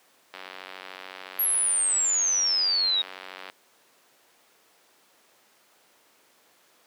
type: click train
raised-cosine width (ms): 0.3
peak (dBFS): -22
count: 297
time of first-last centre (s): 0.34-3.499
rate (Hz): 93.7
type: exponential sweep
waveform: sine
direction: down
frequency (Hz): 11720 to 3739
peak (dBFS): -21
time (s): 1.39-3.02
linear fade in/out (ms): 5
effects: pink hiss -60 dBFS RMS until 6.86 s + high-pass 400 Hz 12 dB/octave